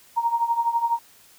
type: tone with tremolo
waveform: sine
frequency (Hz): 932.3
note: A#5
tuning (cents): 0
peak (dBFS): -16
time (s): 0.16-0.99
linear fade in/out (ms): 20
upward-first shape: triangle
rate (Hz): 12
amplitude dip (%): 85
effects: white hiss -53 dBFS RMS until 1.38 s